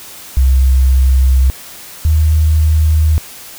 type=tone pair in turn; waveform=sine; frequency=65.41 / 77.79 Hz; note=C2 / D#2; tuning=0 / 0 cents; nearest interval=minor third; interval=300 cents; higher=second; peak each=-6 / -7 dBFS; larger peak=first; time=0.37-1.5 / 2.05-3.18 s; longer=neither; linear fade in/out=0 ms; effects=white hiss -33 dBFS RMS until 3.58 s